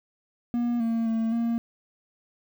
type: tone with pitch steps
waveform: triangle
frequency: 238.9 / 228.5 / 225.1 / 232.3 Hz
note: A#3 / A#3 / A3 / A#3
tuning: +43 / -34 / +40 / -6 cents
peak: -21 dBFS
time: 0.54-1.58 s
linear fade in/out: 0 ms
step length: 260 ms
effects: 9-bit